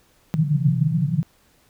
pink band-pass noise, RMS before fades -20 dBFS, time 0.34-1.23 s, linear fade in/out 0 ms, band 130 to 170 Hz, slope 96 dB/octave, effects pink hiss -59 dBFS RMS until 1.69 s

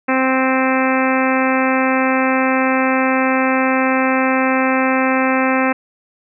harmonic tone, 261.6 Hz, C4, in tune, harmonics 1 / 2 / 3 / 4 / 5 / 6 / 7 / 8 / 9 / 10, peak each -17 / -20 / -22 / -23 / -24 / -25 / -25 / -26 / -27 / -27 dBFS, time 0.08-5.73 s, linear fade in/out 10 ms, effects none

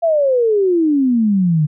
sine exponential sweep, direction down, 687 to 146.2 Hz, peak -11 dBFS, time 0.02-1.67 s, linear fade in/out 20 ms, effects none

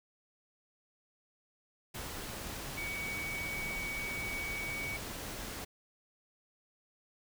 sine tone in noise, 2254 Hz, C#7, 28 cents sharp, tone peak -37 dBFS, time 2.77-4.97 s, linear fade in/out 10 ms, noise pink, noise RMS -42 dBFS, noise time 1.94-5.65 s, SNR +2 dB, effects none

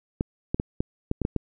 clicks, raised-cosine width 3 ms, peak -11 dBFS, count 8, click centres 0.209 / 0.545 / 0.599 / 0.805 / 1.114 / 1.217 / 1.251 / 1.363 s, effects none

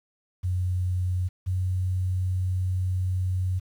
sine tone pair in turn, 91 / 92.32 Hz, F#2 / F#2, -28 / -3 cents, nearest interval unison, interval 25 cents, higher second, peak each -23 dBFS, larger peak neither, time 0.43-1.29 / 1.46-3.6 s, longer second, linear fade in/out 20 ms, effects 9-bit

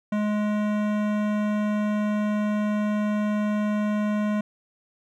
sine tone with hard clipping, 209.9 Hz, G#3, 19 cents sharp, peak -24 dBFS, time 0.12-4.41 s, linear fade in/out 5 ms, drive 17 dB, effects none

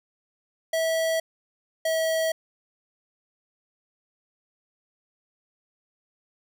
square tone pair in turn, 650 / 645.1 Hz, E5 / E5, -24 / -38 cents, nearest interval unison, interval 14 cents, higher first, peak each -23 dBFS, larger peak neither, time 0.73-1.2 / 1.85-2.32 s, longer neither, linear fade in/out 5 ms, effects none

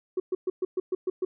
sine tone bursts, 370.8 Hz, F#4, 4 cents sharp, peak -22 dBFS, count 8, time 0.17-1.25 s, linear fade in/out 5 ms, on 30 ms, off 120 ms, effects tanh soft clip ceiling -21 dBFS

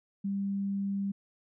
sine tone, 198 Hz, G3, 18 cents sharp, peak -29 dBFS, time 0.24-1.12 s, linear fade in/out 10 ms, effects none

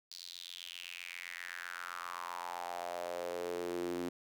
sawtooth tone with high-pass filter sweep, 87.7 Hz, F2, 8 cents sharp, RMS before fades -42 dBFS, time 0.11-4.09 s, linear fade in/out 5 ms, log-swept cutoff 4600 to 290 Hz, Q 4.7, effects none

